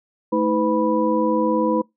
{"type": "tone cluster", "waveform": "sine", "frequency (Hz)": [219.3, 318.7, 503, 983], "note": ["A3", "D#4", "B4", "B5"], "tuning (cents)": [-6, 42, 32, -8], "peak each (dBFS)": [-23, -21, -21, -24], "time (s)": [0.32, 1.82], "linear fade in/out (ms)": 10, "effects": ["noise-tail reverb RT60 0.2 s tail -26 dB re dry"]}